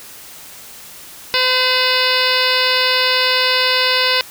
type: harmonic tone with a mistuned harmonic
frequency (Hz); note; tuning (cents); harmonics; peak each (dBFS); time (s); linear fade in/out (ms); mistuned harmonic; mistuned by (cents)
510; C5; -44; 1 / 2 / 3 / 4 / 5 / 6 / 7 / 8 / 9 / 10; -22 / -22 / -22 / -22 / -22 / -22 / -22 / -22 / -22 / -22; 1.34-4.21; 0; 6; -80
effects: white hiss -37 dBFS RMS until 4.3 s